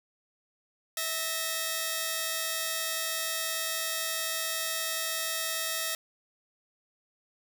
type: tone pair together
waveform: 5% pulse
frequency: 650 / 1838.5 Hz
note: E5 / A#6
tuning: -24 / -24 cents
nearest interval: octave + tritone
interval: 1800 cents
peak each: -22 dBFS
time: 0.97-5.95 s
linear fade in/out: 2 ms
effects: 8-bit